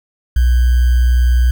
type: tone with sample-and-hold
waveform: sine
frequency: 61.2 Hz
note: B1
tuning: 15 cents flat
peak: -8 dBFS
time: 0.36-1.51 s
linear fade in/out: 5 ms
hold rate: 1575 Hz
effects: none